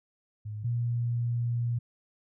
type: tone pair in turn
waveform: sine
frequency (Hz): 106.2 / 119.02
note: G#2 / A#2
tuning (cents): +39 / +36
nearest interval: major second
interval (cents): 197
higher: second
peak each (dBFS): -34 / -26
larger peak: second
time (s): 0.45-0.64 / 0.64-1.79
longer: second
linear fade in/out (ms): 10
effects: none